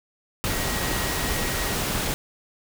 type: tone in noise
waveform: sine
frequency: 1898 Hz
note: A#6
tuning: 31 cents sharp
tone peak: -35 dBFS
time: 0.49-1.74 s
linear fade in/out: 0 ms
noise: pink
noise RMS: -26 dBFS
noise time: 0.44-2.14 s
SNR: -12 dB
effects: none